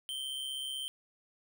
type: tone with amplitude modulation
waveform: square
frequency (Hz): 3116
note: G7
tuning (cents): -11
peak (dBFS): -34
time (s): 0.09-0.88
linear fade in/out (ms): 0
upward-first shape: sine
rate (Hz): 136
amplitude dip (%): 60
effects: 12-bit